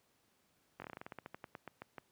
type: slowing click train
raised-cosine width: 0.5 ms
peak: -30 dBFS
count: 18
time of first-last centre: 0.8-1.982 s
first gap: 20 ms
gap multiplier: 1.14
effects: pink hiss -74 dBFS RMS until 2.11 s + high-pass 100 Hz 12 dB/octave